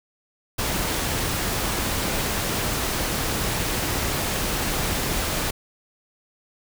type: noise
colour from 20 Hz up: pink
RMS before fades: -25 dBFS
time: 0.58-5.51 s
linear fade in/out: 10 ms
effects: none